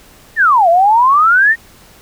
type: exponential two-way sweep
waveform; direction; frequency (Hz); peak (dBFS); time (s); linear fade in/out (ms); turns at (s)
sine; down then up; 1887 to 659.3 to 1887; -6; 0.36-1.56; 50; 0.69
effects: pink hiss -43 dBFS RMS until 2.01 s